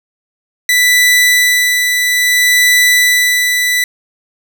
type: tone with tremolo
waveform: sawtooth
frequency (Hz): 1980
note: B6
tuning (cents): +4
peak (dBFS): -3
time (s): 0.69-3.84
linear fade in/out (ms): 2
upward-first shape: sine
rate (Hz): 0.6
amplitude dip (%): 40
effects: none

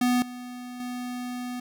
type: tone with level steps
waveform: square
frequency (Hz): 247.3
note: B3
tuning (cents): +3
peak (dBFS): -21 / -37 / -32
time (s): 0.01-1.6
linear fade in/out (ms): 5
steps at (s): 0.22 / 0.8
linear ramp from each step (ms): 2
effects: none

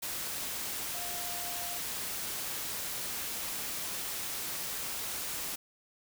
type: tone in noise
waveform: sine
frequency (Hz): 702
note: F5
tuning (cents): +9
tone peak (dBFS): -44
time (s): 0.94-1.78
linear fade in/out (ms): 10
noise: white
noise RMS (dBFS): -37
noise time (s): 0.02-5.56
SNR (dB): -10
effects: none

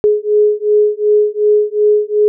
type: beating tone pair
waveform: sine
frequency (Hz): 418.7 / 421.4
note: G#4 / G#4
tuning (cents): +14 / +25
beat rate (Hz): 2.7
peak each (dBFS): -12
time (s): 0.04-2.28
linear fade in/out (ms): 0
effects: none

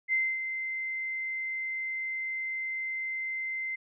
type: tone with ADSR envelope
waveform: sine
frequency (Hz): 2076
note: C7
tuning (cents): -14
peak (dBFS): -23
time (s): 0.08-3.76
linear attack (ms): 49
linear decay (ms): 250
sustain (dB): -8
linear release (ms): 13
effects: none

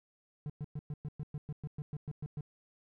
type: tone bursts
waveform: triangle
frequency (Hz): 148.4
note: D3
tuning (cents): +18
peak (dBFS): -34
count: 14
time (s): 0.46-2.408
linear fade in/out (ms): 0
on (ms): 37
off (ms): 110
effects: none

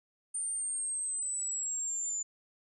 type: linear sweep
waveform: sine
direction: down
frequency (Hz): 9000 to 7040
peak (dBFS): -32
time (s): 0.34-2.23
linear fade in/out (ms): 10
effects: none

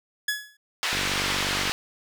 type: tone with exponential decay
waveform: sawtooth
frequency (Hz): 1693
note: G#6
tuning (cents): +33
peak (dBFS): -18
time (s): 0.28-0.57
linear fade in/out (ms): 5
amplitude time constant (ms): 63
type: band-pass noise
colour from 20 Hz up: white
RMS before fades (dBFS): -27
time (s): 0.83-1.72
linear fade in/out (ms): 0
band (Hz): 910 to 3600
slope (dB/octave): 12
type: click train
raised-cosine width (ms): 2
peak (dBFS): -20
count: 38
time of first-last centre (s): 0.93-1.696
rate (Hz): 48.3
effects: none

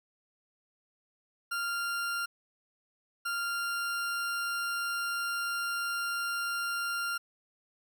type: tone pair in turn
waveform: 40% pulse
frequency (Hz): 1393 / 1393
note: F6 / F6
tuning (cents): -5 / -5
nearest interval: unison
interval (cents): 0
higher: neither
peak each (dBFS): -30 / -30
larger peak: neither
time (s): 1.51-2.26 / 3.25-7.18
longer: second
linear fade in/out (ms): 10
effects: 11-bit

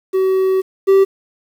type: tone pair in turn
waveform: triangle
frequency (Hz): 378.9 / 388.4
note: F#4 / G4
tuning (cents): +41 / -16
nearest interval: unison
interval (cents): 43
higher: second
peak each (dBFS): -10 / -5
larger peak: second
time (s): 0.13-0.62 / 0.87-1.05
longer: first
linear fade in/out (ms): 20
effects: 7-bit

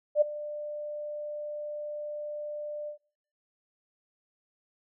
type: tone with ADSR envelope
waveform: sine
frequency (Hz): 595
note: D5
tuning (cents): +22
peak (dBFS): -16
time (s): 0.15-2.98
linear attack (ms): 64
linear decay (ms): 12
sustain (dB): -18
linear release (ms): 100
effects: noise-tail reverb RT60 0.5 s tail -19 dB re dry

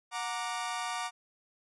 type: chord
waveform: sawtooth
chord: Gb augmented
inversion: none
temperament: equal with one note detuned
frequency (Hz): 730.6 / 932.3 / 1174.7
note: Gb5 / Bb5 / D6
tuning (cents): -22 / 0 / 0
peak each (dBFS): -34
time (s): 0.11-1.11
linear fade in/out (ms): 50
effects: resampled to 24000 Hz

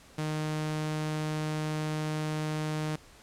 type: tone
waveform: sawtooth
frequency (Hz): 154.1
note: D#3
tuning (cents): -16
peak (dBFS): -26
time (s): 0.18-2.96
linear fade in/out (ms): 5
effects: pink hiss -55 dBFS RMS until 3.22 s + low-pass 10000 Hz 12 dB/octave

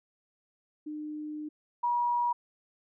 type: tone pair in turn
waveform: sine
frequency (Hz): 302.7 / 961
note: D#4 / B5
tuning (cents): -48 / -48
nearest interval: octave + minor sixth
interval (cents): 2000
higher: second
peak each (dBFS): -35 / -25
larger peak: second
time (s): 0.86-1.49 / 1.83-2.33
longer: first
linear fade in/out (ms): 10
effects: none

